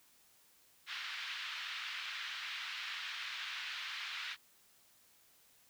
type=band-pass noise; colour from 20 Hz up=white; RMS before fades=-43 dBFS; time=0.86-4.37 s; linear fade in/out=50 ms; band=1300 to 3700 Hz; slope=24 dB/octave; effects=white hiss -67 dBFS RMS until 5.69 s